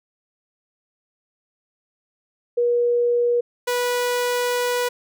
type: tone pair in turn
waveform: sine / sawtooth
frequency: 480 / 489.8 Hz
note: B4 / B4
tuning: -49 / -14 cents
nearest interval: unison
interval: 35 cents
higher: second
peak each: -16 dBFS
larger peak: neither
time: 2.57-3.41 / 3.67-4.89 s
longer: second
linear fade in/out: 10 ms
effects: none